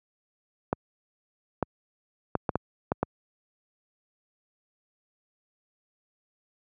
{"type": "clicks", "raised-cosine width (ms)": 1, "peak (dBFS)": -10, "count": 7, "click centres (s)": [0.729, 1.627, 2.353, 2.492, 2.556, 2.919, 3.03], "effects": ["high-pass 80 Hz 12 dB/octave"]}